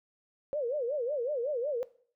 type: tone with vibrato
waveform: sine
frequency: 530 Hz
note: C5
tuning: 22 cents sharp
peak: -29 dBFS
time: 0.53-1.83 s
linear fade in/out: 0 ms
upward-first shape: sine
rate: 5.4 Hz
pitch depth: 240 cents each way
effects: noise-tail reverb RT60 0.5 s tail -19 dB re dry